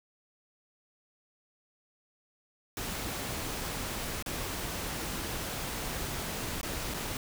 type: noise with dropouts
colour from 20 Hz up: pink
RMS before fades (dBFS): -36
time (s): 2.77-7.17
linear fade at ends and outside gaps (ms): 1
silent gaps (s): 4.225-4.261 / 6.613-6.63 / 6.939-6.943
effects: none

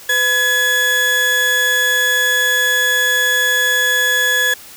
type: tone pair together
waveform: 35% pulse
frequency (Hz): 502.1 / 1692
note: B4 / G#6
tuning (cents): +29 / +32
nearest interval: octave + major sixth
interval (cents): 2103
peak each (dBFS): -23 / -11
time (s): 0.09-4.54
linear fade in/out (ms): 5
effects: white hiss -38 dBFS RMS until 4.76 s

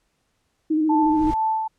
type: tone with vibrato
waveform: sine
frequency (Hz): 311.1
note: D#4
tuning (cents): 0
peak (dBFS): -17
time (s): 0.7-1.31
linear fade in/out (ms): 10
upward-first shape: square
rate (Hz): 14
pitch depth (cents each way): 28
type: noise with exponential growth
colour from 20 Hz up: brown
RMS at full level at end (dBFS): -25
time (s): 0.83-1.34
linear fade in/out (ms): 2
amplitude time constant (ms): 110
type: tone with tremolo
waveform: sine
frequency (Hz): 880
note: A5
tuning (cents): 0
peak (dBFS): -18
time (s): 0.89-1.68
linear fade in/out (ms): 10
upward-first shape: sine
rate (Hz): 2.2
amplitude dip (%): 50
effects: pink hiss -70 dBFS RMS until 1.78 s + low-pass 10000 Hz 12 dB/octave

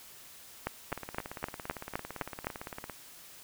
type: two click trains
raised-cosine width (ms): 0.5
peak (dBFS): -16 / -24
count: 8 / 36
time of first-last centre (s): 0.67-2.469 / 0.92-2.897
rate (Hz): 3.89 / 17.7
effects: white hiss -52 dBFS RMS until 3.43 s

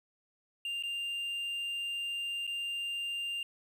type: tone with dropouts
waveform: triangle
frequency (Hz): 2794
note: F7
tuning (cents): 0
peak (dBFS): -32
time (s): 0.65-3.43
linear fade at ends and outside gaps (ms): 2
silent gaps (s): 0.826-0.835 / 2.468-2.475
effects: 11-bit

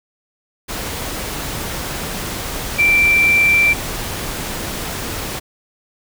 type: tone in noise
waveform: sine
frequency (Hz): 2348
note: D7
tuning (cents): -1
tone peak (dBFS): -10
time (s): 2.78-3.74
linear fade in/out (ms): 20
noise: pink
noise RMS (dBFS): -25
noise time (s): 0.68-5.4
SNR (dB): +12
effects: none

